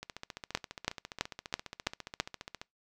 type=two click trains; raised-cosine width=0.2 ms; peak=-23 / -11 dBFS; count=39 / 6; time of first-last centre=0.03-2.615 / 0.55-2.2 s; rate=14.7 / 3.03 Hz; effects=noise-tail reverb RT60 0.2 s tail -25 dB re dry